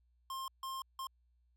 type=tone bursts at uneven times; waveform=square; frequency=1061 Hz; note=C6; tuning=24 cents sharp; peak=-40 dBFS; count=3; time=0.3-0.48 / 0.63-0.82 / 0.99-1.07 s; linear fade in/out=2 ms; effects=added 60 Hz sine -69 dBFS peak until 1.56 s